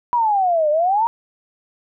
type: exponential two-way sweep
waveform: sine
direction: down then up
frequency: 987.8 to 587.3 to 949 Hz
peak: -14 dBFS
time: 0.13-1.07 s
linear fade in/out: 0 ms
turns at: 0.7 s
effects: none